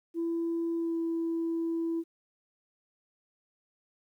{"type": "tone with pitch glide", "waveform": "sine", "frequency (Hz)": [334.4, 331.3], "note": ["E4", "E4"], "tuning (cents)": [25, 9], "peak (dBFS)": -27, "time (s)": [0.14, 2.04], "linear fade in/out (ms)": 50, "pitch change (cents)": -16, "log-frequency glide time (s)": [0.75, 0.98], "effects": ["tanh soft clip ceiling -25 dBFS", "11-bit"]}